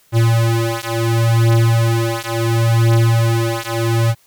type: beating tone pair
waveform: square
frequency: 114.5 / 115.21 Hz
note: A#2 / A#2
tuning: -31 / -20 cents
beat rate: 0.71 Hz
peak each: -16 dBFS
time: 0.12-4.15 s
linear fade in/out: 50 ms
effects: white hiss -54 dBFS RMS until 4.26 s